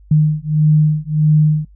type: beating tone pair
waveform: sine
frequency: 152.2 / 153.8 Hz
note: D#3 / D#3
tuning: -38 / -20 cents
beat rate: 1.6 Hz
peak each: -13 dBFS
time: 0.11-1.65 s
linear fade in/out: 5 ms
effects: noise-tail reverb RT60 0.1 s tail -22 dB re dry + added 50 Hz sine -41 dBFS peak until 1.75 s